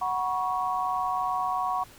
sine chord, F# suspended fourth, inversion none, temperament equal with one note detuned, 740 / 965.8 / 1108.7 Hz, F#5 / B5 / C#6, 0 / -39 / 0 cents, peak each -29 / -31 / -29 dBFS, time 0.01-1.84 s, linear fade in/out 10 ms, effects pink hiss -51 dBFS RMS until 1.98 s

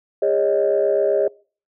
sine chord, Ab suspended fourth, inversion none, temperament equal with one note detuned, 406.3 / 554.4 / 622.3 Hz, Ab4 / Db5 / Eb5, -38 / 0 / 0 cents, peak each -19 dBFS, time 0.22-1.28 s, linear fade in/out 5 ms, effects noise-tail reverb RT60 0.4 s tail -24 dB re dry + tanh soft clip ceiling -8 dBFS

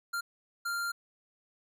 square tone bursts at uneven times, 1392 Hz, F6, 6 cents flat, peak -32 dBFS, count 2, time 0.13-0.21 / 0.65-0.92 s, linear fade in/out 10 ms, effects none

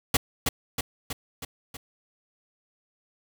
pink noise with echo, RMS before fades -20 dBFS, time 0.14-0.17 s, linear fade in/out 5 ms, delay 320 ms, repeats 5, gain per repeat -4 dB, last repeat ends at 1.77 s, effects none

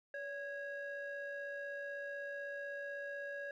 triangle ring-modulated tone, 541 Hz, C#5, 42 cents flat, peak -36 dBFS, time 0.14-3.51 s, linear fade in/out 2 ms, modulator 1110 Hz, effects none

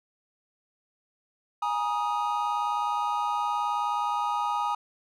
triangle chord, Ab suspended second, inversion none, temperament equal with one note detuned, 830.6 / 949.7 / 1244.5 Hz, Ab5 / Bb5 / Eb6, 0 / +32 / 0 cents, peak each -28 dBFS, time 1.62-4.75 s, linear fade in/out 5 ms, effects none

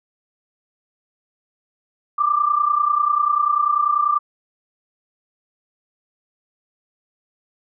sine tone pair together, 1174.7 / 1204.9 Hz, D6 / D6, 0 / +44 cents, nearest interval unison, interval 44 cents, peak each -17 / -20 dBFS, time 2.18-4.19 s, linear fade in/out 10 ms, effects none

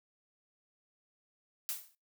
blue noise with exponential decay, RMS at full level -33 dBFS, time 1.69-1.95 s, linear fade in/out 0 ms, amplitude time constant 55 ms, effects noise-tail reverb RT60 0.2 s tail -19 dB re dry

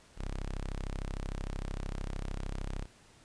sawtooth tone, 33.21 Hz, C1, 27 cents sharp, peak -31 dBFS, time 0.16-2.87 s, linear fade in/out 50 ms, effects pink hiss -60 dBFS RMS until 3.24 s + resampled to 22050 Hz

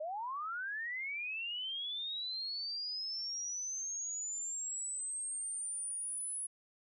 sine linear sweep, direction up, 587 to 10310 Hz, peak -37 dBFS, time 0-6.47 s, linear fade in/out 10 ms, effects none

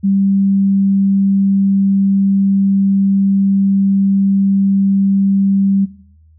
sine tone, 196 Hz, G3, in tune, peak -10 dBFS, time 0.03-5.86 s, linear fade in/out 20 ms, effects noise-tail reverb RT60 0.7 s tail -20 dB re dry + added 79 Hz sine -44 dBFS peak until 6.38 s

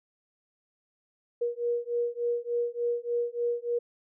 sine beating tone pair, 475 / 478.4 Hz, A#4 / A#4, +33 / +45 cents, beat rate 3.4 Hz, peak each -30 dBFS, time 1.41-3.79 s, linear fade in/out 10 ms, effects none

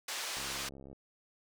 white band-pass noise, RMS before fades -39 dBFS, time 0.08-0.69 s, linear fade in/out 5 ms, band 560 to 6300 Hz, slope 12 dB/octave
click train, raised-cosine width 2 ms, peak -37 dBFS, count 39, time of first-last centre 0.37-0.93 s, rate 67.9 Hz
effects none

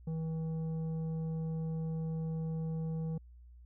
triangle tone with tanh clipping, 161 Hz, E3, 41 cents flat, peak -35 dBFS, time 0.07-3.18 s, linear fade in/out 5 ms, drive 12 dB, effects added 60 Hz sine -52 dBFS peak until 3.65 s

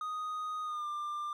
triangle tone with pitch glide, 1244.5 to 1191.7 Hz, D#6 to D6, 0 to +25 cents, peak -33 dBFS, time 0.01-1.33 s, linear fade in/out 2 ms, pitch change -75 cents, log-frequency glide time 0.63-0.87 s, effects none

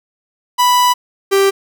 45% pulse tone pair in turn, 987.8 / 392 Hz, B5 / G4, 0 / 0 cents, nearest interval octave + major third, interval 1600 cents, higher first, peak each -9 dBFS, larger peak neither, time 0.58-0.94 / 1.31-1.51 s, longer first, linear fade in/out 20 ms, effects none

